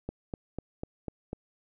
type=click train; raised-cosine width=2 ms; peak=-21 dBFS; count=6; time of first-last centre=0.09-1.331 s; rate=4.03 Hz; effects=none